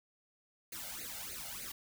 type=noise with flanger; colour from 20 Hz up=white; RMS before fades=-44 dBFS; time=0.72-1.72 s; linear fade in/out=5 ms; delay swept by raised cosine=0.45 to 1.43 ms; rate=3.3 Hz; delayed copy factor=+0.95; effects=none